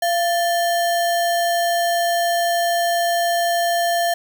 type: tone with sample-and-hold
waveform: sine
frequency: 687 Hz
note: F5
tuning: 29 cents flat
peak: -16 dBFS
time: 0.02-4.14 s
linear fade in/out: 5 ms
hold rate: 2450 Hz
effects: none